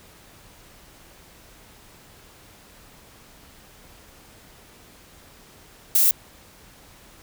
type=noise; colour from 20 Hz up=violet; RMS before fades=-17 dBFS; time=5.95-6.11 s; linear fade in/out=2 ms; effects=pink hiss -50 dBFS RMS until 7.22 s